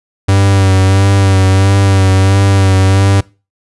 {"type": "tone with vibrato", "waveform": "45% pulse", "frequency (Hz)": 96.8, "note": "G2", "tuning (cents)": -21, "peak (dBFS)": -6, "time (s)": [0.28, 3.21], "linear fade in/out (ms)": 10, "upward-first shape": "sine", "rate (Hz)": 1.5, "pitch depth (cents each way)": 30, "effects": ["noise-tail reverb RT60 0.3 s tail -22 dB re dry", "resampled to 24000 Hz"]}